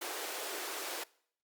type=high-pass noise; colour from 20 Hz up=pink; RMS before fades=-40 dBFS; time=0.01-1.04 s; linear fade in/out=10 ms; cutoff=330 Hz; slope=48 dB/octave; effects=noise-tail reverb RT60 0.6 s tail -22 dB re dry + Opus 48 kbps